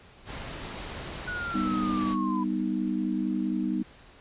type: noise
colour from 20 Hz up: pink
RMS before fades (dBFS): -38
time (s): 0.25-2.17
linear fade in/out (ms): 50
type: linear sweep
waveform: sine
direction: down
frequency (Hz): 1480 to 987.8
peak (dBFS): -31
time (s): 1.27-2.44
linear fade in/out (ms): 10
type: chord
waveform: sine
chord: G augmented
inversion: none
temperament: equal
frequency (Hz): 196 / 246.9 / 311.1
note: G3 / B3 / D#4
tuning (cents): 0 / 0 / 0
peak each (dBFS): -30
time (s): 1.54-3.83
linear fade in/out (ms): 10
effects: pink hiss -53 dBFS RMS until 4.2 s + resampled to 8000 Hz